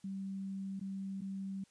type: tone with dropouts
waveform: sine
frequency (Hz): 193.8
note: G3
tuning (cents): -20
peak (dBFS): -38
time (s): 0.04-1.64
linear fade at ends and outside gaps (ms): 5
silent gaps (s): 0.796-0.811 / 1.209-1.217
effects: white hiss -70 dBFS RMS until 1.7 s + resampled to 22050 Hz